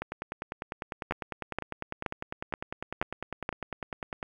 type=two click trains; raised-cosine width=0.5 ms; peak=-19 / -14 dBFS; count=43 / 6; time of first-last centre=0.02-4.228 / 1.11-3.491 s; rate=9.98 / 2.1 Hz; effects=9-bit